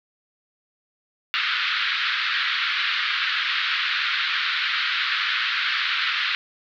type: band-pass noise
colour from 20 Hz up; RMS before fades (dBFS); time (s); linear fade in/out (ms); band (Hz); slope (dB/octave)
pink; -24; 1.34-6.35; 0; 1300 to 4200; 48
effects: none